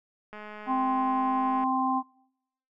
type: click train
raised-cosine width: 0.5 ms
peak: -28 dBFS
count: 277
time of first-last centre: 0.33-1.638 s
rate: 211 Hz
type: harmonic tone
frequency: 261.1 Hz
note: C4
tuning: 3 cents flat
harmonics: 1 / 3 / 4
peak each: -28 / -28 / -28 dBFS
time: 0.66-2.03 s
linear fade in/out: 50 ms
effects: noise-tail reverb RT60 0.8 s tail -25 dB re dry